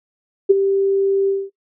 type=tone with ADSR envelope; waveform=sine; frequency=392 Hz; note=G4; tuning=in tune; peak=-4 dBFS; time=0.49-1.5 s; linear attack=16 ms; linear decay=18 ms; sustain=-10 dB; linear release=220 ms; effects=noise-tail reverb RT60 0.1 s tail -17 dB re dry